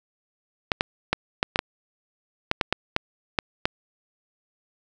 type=clicks; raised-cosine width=0.3 ms; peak=-4 dBFS; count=12; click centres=0.718 / 0.809 / 1.13 / 1.429 / 1.559 / 1.591 / 2.514 / 2.612 / 2.726 / 2.964 / 3.388 / 3.655 s; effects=none